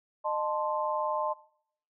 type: chord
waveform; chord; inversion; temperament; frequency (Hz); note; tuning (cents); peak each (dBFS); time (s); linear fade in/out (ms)
sine; A diminished; second; equal with one note detuned; 612.6 / 880 / 1046.5; Eb5 / A5 / C6; -27 / 0 / 0; -32; 0.24-1.34; 20
effects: noise-tail reverb RT60 0.6 s tail -19 dB re dry